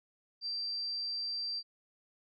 sine tone, 4699 Hz, D8, in tune, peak -34 dBFS, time 0.41-1.63 s, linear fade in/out 50 ms, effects none

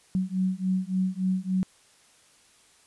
sine beating tone pair, 185 / 188.5 Hz, F#3 / F#3, 0 / +32 cents, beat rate 3.5 Hz, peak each -27 dBFS, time 0.15-1.63 s, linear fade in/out 0 ms, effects white hiss -59 dBFS RMS until 2.86 s + resampled to 24000 Hz

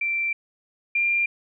sine tone pair in turn, 2349 / 2389 Hz, D7 / D7, 0 / +29 cents, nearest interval unison, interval 29 cents, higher second, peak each -22 / -19 dBFS, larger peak second, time 0.01-0.33 / 0.95-1.26 s, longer first, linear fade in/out 5 ms, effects none

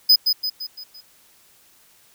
square tone with echo, 5010 Hz, D#8, 11 cents sharp, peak -10 dBFS, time 0.09-0.16 s, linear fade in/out 10 ms, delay 170 ms, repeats 5, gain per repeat -6 dB, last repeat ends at 1.01 s, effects white hiss -55 dBFS RMS until 2.14 s

